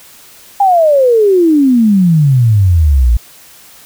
sine exponential sweep, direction down, 818 to 54.9 Hz, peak -5 dBFS, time 0.6-3.17 s, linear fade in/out 5 ms, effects white hiss -39 dBFS RMS until 3.85 s

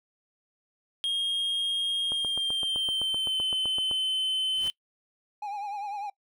triangle tone with pitch glide, 3242 to 3060 Hz, G#7 to G7, -42 to -42 cents, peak -24 dBFS, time 1.04-4.7 s, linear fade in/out 0 ms, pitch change -100 cents, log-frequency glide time 2.04-3.43 s
click train, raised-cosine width 1 ms, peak -25 dBFS, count 15, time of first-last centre 2.12-3.913 s, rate 7.81 Hz
pink noise with exponential growth, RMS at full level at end -41 dBFS, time 4.44-4.68 s, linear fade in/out 1 ms, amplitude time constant 52 ms
triangle tone with vibrato, 817 Hz, G#5, 29 cents flat, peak -30 dBFS, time 5.42-6.1 s, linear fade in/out 5 ms, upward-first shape triangle, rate 10 Hz, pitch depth 79 cents each way
effects noise-tail reverb RT60 0.1 s tail -23 dB re dry

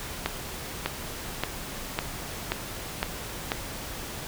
accelerating click train, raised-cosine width 0.3 ms, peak -9 dBFS, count 7, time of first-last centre 0.26-3.519 s, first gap 600 ms, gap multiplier 0.96, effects pink hiss -37 dBFS RMS until 4.27 s

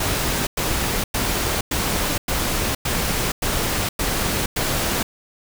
pink noise bursts, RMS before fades -22 dBFS, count 9, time 0-5.03 s, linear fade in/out 5 ms, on 470 ms, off 100 ms, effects none

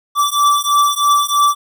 square beating tone pair, 1161 / 1164.1 Hz, D6 / D6, -20 / -16 cents, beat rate 3.1 Hz, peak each -15 dBFS, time 0.15-1.55 s, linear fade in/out 50 ms, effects none

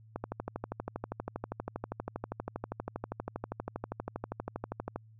click train, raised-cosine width 1 ms, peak -21 dBFS, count 61, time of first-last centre 0.16-4.96 s, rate 12.5 Hz, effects added 110 Hz sine -54 dBFS peak until 5.19 s

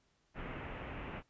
pink low-pass noise, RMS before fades -44 dBFS, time 0.34-1.23 s, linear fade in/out 50 ms, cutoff 2800 Hz, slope 48 dB/octave, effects pink hiss -75 dBFS RMS until 1.29 s + resampled to 16000 Hz

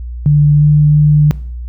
sine tone with pitch glide, 147.4 to 149.54 Hz, D3 to D3, +7 to +32 cents, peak -5 dBFS, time 0.26-1.31 s, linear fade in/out 0 ms, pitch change +25 cents, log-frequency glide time 0.55-0.65 s, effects noise-tail reverb RT60 0.6 s tail -20 dB re dry + added 60 Hz sine -21 dBFS peak until 1.68 s

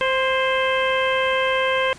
harmonic tone with a mistuned harmonic, 523.3 Hz, C5, in tune, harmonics 1 / 2 / 3 / 4 / 5 / 6, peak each -21 / -24 / -26 / -27 / -28 / -29 dBFS, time 0.01-1.93 s, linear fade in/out 0 ms, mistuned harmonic 3, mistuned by +32 cents, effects pink hiss -44 dBFS RMS until 1.98 s + resampled to 22050 Hz

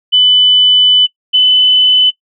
sine tone pair in turn, 3000 / 3012 Hz, F#7 / F#7, +23 / +30 cents, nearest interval unison, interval 7 cents, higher second, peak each -4 dBFS, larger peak neither, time 0.12-1.07 / 1.33-2.11 s, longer first, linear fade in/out 20 ms, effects noise-tail reverb RT60 0.1 s tail -20 dB re dry

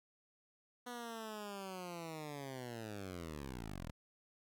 10% pulse linear sweep, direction down, 246.9 to 36.71 Hz, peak -36 dBFS, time 0.86-3.91 s, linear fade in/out 10 ms, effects none

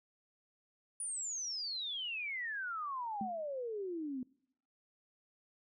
sine exponential sweep, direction down, 9740 to 246.9 Hz, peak -37 dBFS, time 1-4.23 s, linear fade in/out 2 ms
sine tone with exponential decay, 214.5 Hz, A3, 44 cents flat, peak -34 dBFS, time 3.21-3.44 s, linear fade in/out 2 ms, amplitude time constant 49 ms
effects noise-tail reverb RT60 0.7 s tail -24 dB re dry

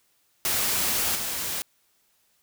white noise with level steps, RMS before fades -25 / -30 dBFS, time 0.45-1.62 s, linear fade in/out 0 ms, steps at 1.15 s, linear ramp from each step 5 ms, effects white hiss -67 dBFS RMS until 2.42 s

